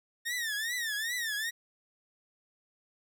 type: tone with vibrato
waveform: sawtooth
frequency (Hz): 1817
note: A#6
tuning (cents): -45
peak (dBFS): -28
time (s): 0.25-1.51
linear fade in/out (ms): 20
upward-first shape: triangle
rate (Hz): 2.5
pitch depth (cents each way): 180
effects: none